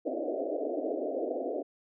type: band-pass noise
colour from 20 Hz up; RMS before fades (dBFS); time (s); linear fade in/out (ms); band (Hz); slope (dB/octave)
white; -33; 0.05-1.63; 20; 260 to 690; 96
effects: none